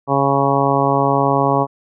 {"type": "harmonic tone", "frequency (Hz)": 138.59, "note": "C#3", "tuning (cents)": 0, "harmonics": [1, 2, 3, 4, 5, 6, 7, 8], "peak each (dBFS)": [-21, -21, -21, -21, -21, -21, -21, -21], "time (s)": [0.07, 1.67], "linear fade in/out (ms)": 50, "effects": []}